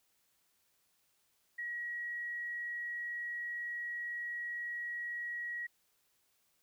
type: tone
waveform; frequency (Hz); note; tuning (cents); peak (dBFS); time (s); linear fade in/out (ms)
sine; 1909; A#6; +41; -37; 1.58-5.67; 10
effects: white hiss -75 dBFS RMS until 6.62 s